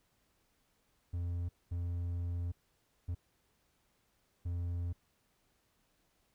triangle tone bursts at uneven times, 86.9 Hz, F2, 8 cents flat, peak -32 dBFS, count 4, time 1.13-1.49 / 1.71-2.52 / 3.08-3.15 / 4.45-4.93 s, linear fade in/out 10 ms, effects pink hiss -75 dBFS RMS until 6.34 s

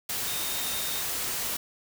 sine tone in noise, 3686 Hz, A#7, 20 cents flat, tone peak -37 dBFS, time 0.27-1.02 s, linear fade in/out 5 ms, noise white, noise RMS -31 dBFS, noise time 0.09-1.57 s, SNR -9 dB, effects none

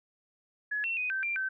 sine tone with pitch steps, 1693 / 2709 / 2495 / 1552 / 2373 / 1542 Hz, G#6 / E7 / D#7 / G6 / D7 / G6, +33 / +47 / +4 / -18 / +17 / -29 cents, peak -29 dBFS, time 0.71-1.49 s, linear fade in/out 10 ms, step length 130 ms, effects none

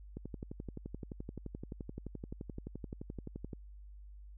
click train, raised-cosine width 3 ms, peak -29 dBFS, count 40, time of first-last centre 0.17-3.532 s, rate 11.6 Hz, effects added 50 Hz sine -49 dBFS peak until 4.37 s

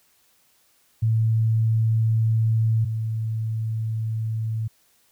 sine tone pair in turn, 111.8 / 111.16 Hz, A2 / A2, +28 / +18 cents, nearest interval unison, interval 10 cents, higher first, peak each -17 / -23 dBFS, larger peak first, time 1.02-2.85 / 2.85-4.68 s, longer neither, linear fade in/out 10 ms, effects white hiss -62 dBFS RMS until 5.11 s

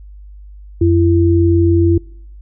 sine tone pair together, 89.18 / 336.7 Hz, F2 / E4, +37 / +37 cents, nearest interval octave + major seventh, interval 2300 cents, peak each -11 dBFS, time 0.81-1.98 s, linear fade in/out 5 ms, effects noise-tail reverb RT60 0.7 s tail -24 dB re dry + added 50 Hz sine -33 dBFS peak until 2.41 s

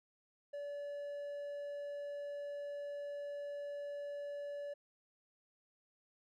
triangle tone, 575 Hz, D5, 37 cents flat, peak -39 dBFS, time 0.53-4.74 s, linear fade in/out 10 ms, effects none

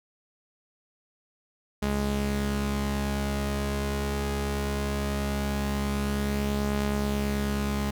sawtooth tone pair together, 69.3 / 207.7 Hz, C#2 / G#3, 0 / 0 cents, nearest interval octave + perfect fifth, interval 1900 cents, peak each -25 dBFS, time 1.82-7.91 s, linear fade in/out 10 ms, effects none

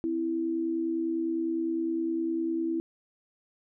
sine tone pair together, 259.8 / 329.7 Hz, C4 / E4, -12 / 0 cents, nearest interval major third, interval 412 cents, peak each -35 / -27 dBFS, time 0.04-2.8 s, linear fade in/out 0 ms, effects none

